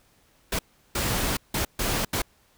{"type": "noise bursts at uneven times", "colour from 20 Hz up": "pink", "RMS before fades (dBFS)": -26, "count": 5, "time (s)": [[0.52, 0.59], [0.95, 1.37], [1.54, 1.65], [1.79, 2.05], [2.13, 2.22]], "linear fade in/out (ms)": 5, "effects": ["pink hiss -62 dBFS RMS until 2.57 s"]}